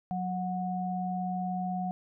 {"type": "tone pair together", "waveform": "sine", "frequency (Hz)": [183.25, 733], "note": ["F#3", "F#5"], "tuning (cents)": [-16, -16], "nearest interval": "2 octaves", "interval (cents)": 2400, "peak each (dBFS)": [-32, -33], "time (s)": [0.11, 1.91], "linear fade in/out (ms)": 0, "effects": []}